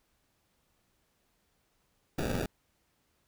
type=noise with sample-and-hold; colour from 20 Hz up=blue; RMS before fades=-32 dBFS; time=2.18-2.46 s; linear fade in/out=5 ms; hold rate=1050 Hz; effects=pink hiss -74 dBFS RMS until 3.27 s